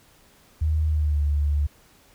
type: tone with pitch glide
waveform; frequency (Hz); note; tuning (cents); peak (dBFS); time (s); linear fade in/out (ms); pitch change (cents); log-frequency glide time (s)
sine; 77.78 to 72.99; D#2 to D2; 0 to -10; -19; 0.61-1.67; 10; -110; 0.87-1.21
effects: pink hiss -56 dBFS RMS until 2.14 s